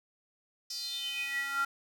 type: tone with high-pass filter sweep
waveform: square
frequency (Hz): 277.2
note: C#4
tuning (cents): 0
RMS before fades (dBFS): -35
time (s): 0.7-1.65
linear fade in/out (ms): 5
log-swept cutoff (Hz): 5200 to 1300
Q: 8.4
effects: none